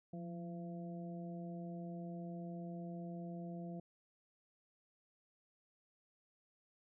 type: harmonic tone with a mistuned harmonic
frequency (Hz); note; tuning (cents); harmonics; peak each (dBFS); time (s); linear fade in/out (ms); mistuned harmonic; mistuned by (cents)
170; F3; -46; 1 / 2 / 3 / 4; -44 / -52 / -56 / -53; 0.13-3.8; 5; 1; +47
effects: none